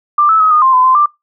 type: tone with pitch steps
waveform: sine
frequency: 1185 / 1308 / 1271 / 1226 / 1051 / 1016 / 1035 / 1183 Hz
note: D6 / E6 / D#6 / D#6 / C6 / B5 / C6 / D6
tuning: +15 / -14 / +36 / -26 / +7 / +49 / -19 / +12 cents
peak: -6 dBFS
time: 0.18-1.06 s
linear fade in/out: 5 ms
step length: 110 ms
effects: noise-tail reverb RT60 0.2 s tail -24 dB re dry